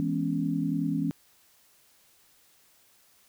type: chord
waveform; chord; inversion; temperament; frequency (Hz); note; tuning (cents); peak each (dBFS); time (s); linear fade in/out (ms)
sine; C# minor seventh; first; equal; 164.81 / 207.7 / 246.9 / 277.2; E3 / G#3 / B3 / C#4; 0 / 0 / 0 / 0; -30 / -34 / -33 / -29; 0-1.11; 0
effects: white hiss -62 dBFS RMS until 3.28 s